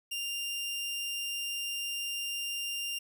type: tone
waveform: sawtooth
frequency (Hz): 2794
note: F7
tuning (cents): 0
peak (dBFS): -30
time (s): 0.11-2.99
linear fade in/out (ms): 10
effects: none